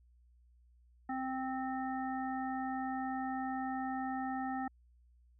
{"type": "harmonic tone", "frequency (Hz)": 261.6, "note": "C4", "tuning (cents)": 0, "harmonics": [1, 3, 5, 7], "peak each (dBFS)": [-38, -38, -46, -47], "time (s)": [1.09, 4.68], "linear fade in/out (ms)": 5, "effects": ["added 60 Hz sine -62 dBFS peak until 5.39 s"]}